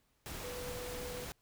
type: tone in noise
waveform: sine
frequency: 493.9 Hz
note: B4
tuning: in tune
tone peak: -43 dBFS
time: 0.44-1.25 s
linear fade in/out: 0 ms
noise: pink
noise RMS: -44 dBFS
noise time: 0.26-1.32 s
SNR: -2 dB
effects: pink hiss -75 dBFS RMS until 1.41 s